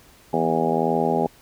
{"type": "harmonic tone with a mistuned harmonic", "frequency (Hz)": 81.8, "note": "E2", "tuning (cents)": -13, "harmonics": [2, 3, 4, 5, 6, 7, 8, 9, 10], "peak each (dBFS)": [-28, -26, -31, -25, -27, -30, -29, -29, -25], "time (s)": [0.33, 1.27], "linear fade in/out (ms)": 5, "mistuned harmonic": 2, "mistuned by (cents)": 44, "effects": ["pink hiss -52 dBFS RMS until 1.41 s"]}